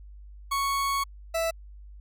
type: tone pair in turn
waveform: 40% pulse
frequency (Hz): 1108.7 / 659.2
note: C#6 / E5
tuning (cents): 0 / 0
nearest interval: major sixth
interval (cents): 900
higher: first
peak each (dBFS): -24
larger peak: neither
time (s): 0.51-1.04 / 1.34-1.51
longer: first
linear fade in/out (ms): 10
effects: added 50 Hz sine -43 dBFS peak until 2 s